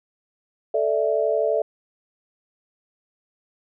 sine chord, A suspended fourth, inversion none, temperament equal, 440 / 587.3 / 659.3 Hz, A4 / D5 / E5, 0 / 0 / 0 cents, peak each -23 dBFS, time 0.74-1.62 s, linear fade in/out 5 ms, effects none

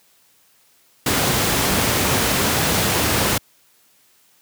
pink noise, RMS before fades -18 dBFS, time 1.06-3.38 s, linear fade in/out 5 ms, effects white hiss -57 dBFS RMS until 4.41 s + high-pass 80 Hz 12 dB/octave

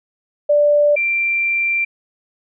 sine tone pair in turn, 587.3 / 2361 Hz, D5 / D7, 0 / +9 cents, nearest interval 2 octaves, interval 2409 cents, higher second, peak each -10 / -15 dBFS, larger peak first, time 0.49-0.96 / 0.96-1.85 s, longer second, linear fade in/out 10 ms, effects none

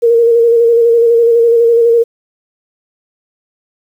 sine tone with vibrato, 465.6 Hz, A#4, 2 cents flat, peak -5 dBFS, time 0.02-2.04 s, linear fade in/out 20 ms, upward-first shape square, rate 12 Hz, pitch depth 24 cents each way, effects 7-bit

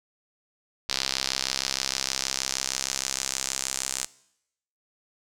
sawtooth tone with band-pass filter sweep, 66.4 Hz, C2, 26 cents sharp, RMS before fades -30 dBFS, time 0.89-4.06 s, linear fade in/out 0 ms, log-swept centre 4700 to 7400 Hz, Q 2.3, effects noise-tail reverb RT60 0.8 s tail -21 dB re dry

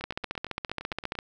two click trains, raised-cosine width 0.3 ms, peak -23 / -14 dBFS, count 11 / 18, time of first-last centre 0.01-1.153 / 0.04-1.189 s, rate 8.75 / 14.8 Hz, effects none

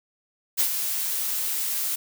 blue noise with ADSR envelope, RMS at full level -20 dBFS, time 0.57-1.96 s, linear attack 30 ms, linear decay 79 ms, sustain -7 dB, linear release 9 ms, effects none

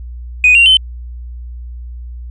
sine tone with pitch steps, 2489 / 2762 / 3064 Hz, D#7 / F7 / G7, 0 / -20 / -40 cents, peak -3 dBFS, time 0.44-0.77 s, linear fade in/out 2 ms, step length 110 ms, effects tanh soft clip ceiling -1 dBFS + added 60 Hz sine -25 dBFS peak until 2.3 s

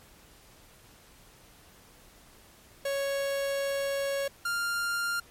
45% pulse tone pair in turn, 554.4 / 1397 Hz, C#5 / F6, 0 / 0 cents, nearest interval octave + major third, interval 1600 cents, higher second, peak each -28 dBFS, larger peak neither, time 2.85-4.28 / 4.45-5.2 s, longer first, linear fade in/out 5 ms, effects pink hiss -56 dBFS RMS until 5.3 s + MP3 64 kbps

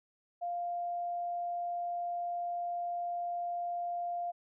sine tone, 698.5 Hz, F5, in tune, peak -33 dBFS, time 0.41-4.32 s, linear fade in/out 20 ms, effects none

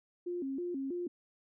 sine tone with vibrato, 308.6 Hz, D#4, 14 cents flat, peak -34 dBFS, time 0.26-1.08 s, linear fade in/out 10 ms, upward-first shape square, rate 3.1 Hz, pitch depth 230 cents each way, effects none

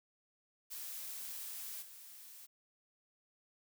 blue noise with level steps, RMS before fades -45 / -54 dBFS, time 0.7-2.47 s, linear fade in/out 20 ms, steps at 1.81 s, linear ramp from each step 20 ms, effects none

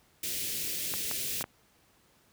white band-stop noise, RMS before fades -34 dBFS, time 0.23-1.43 s, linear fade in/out 5 ms, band 480 to 2100 Hz, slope 24 dB/octave
clicks, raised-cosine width 0.5 ms, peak -21 dBFS, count 4, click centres 0.939 / 1.113 / 1.41 / 1.441 s
effects pink hiss -65 dBFS RMS until 2.32 s + high-pass 60 Hz 12 dB/octave

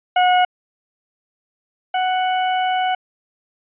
40% pulse tone pair in turn, 728 / 741.2 Hz, F#5 / F#5, -28 / +3 cents, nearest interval unison, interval 31 cents, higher second, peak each -11 / -16 dBFS, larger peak first, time 0.16-0.45 / 1.94-2.95 s, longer second, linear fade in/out 5 ms, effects resampled to 8000 Hz

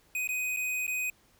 square tone with dropouts, 2500 Hz, D#7, 8 cents sharp, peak -30 dBFS, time 0.15-1.1 s, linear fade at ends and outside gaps 2 ms, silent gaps 0.274-0.289 / 0.564-0.57 / 0.867-0.878 s, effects pink hiss -64 dBFS RMS until 1.39 s

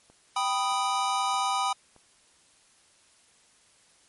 click train, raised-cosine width 1 ms, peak -40 dBFS, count 4, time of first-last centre 0.1-1.963 s, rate 1.61 Hz
square chord, G augmented, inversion none, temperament equal, 784 / 987.8 / 1244.5 Hz, G5 / B5 / D#6, 0 / 0 / 0 cents, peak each -30 dBFS, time 0.36-1.73 s, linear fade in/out 5 ms
effects white hiss -61 dBFS RMS until 4.08 s + MP3 48 kbps

